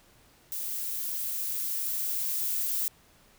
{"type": "noise with level ramp", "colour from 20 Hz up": "violet", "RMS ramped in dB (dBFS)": [-34, -29], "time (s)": [0.52, 2.88], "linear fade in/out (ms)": 0, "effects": ["pink hiss -60 dBFS RMS until 3.38 s"]}